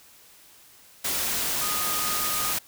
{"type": "tone in noise", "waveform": "sine", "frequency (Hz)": 1238, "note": "D#6", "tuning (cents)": -9, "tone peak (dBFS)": -32, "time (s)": [1.61, 2.53], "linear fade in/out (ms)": 10, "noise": "white", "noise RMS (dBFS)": -27, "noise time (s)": [1.04, 2.59], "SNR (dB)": -8, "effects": ["white hiss -53 dBFS RMS until 2.67 s"]}